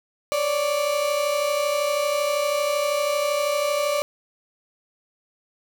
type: tone pair together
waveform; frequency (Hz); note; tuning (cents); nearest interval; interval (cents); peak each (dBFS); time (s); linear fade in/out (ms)
35% pulse; 554.6 / 587.3; C#5 / D5; +1 / 0; minor second; 99; -26 / -20; 0.32-4.02; 0
effects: none